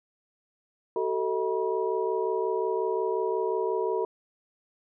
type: tone cluster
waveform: sine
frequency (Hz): 379.6 / 445.2 / 635 / 964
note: F#4 / A4 / D#5 / B5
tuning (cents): +44 / +20 / +35 / -42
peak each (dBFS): -29 / -28 / -36 / -33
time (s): 0.96-4.05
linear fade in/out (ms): 2
effects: none